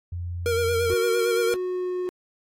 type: tone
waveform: sine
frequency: 87.31 Hz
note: F2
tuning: in tune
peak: -28 dBFS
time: 0.12-0.94 s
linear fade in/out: 5 ms
type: tone with vibrato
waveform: square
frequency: 466.2 Hz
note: A#4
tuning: in tune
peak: -22 dBFS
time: 0.46-1.54 s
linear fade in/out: 0 ms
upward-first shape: sine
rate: 8.8 Hz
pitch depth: 40 cents each way
type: tone with pitch glide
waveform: triangle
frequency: 370 to 362.8 Hz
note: F#4 to F#4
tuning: 0 to -34 cents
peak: -23 dBFS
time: 0.9-2.09 s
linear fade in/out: 0 ms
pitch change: -34 cents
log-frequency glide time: 1.13-1.95 s
effects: AAC 48 kbps